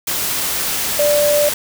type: tone in noise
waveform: sine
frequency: 587.3 Hz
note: D5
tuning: in tune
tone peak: -12 dBFS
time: 0.99-1.49 s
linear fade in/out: 5 ms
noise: white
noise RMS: -20 dBFS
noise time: 0.07-1.54 s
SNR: +5 dB
effects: none